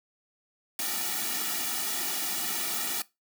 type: noise with comb filter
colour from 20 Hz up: white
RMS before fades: -31 dBFS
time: 0.79-3.02 s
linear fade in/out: 2 ms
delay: 1.9 ms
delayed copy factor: -1
effects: noise-tail reverb RT60 0.2 s tail -19 dB re dry + high-pass 200 Hz 12 dB/octave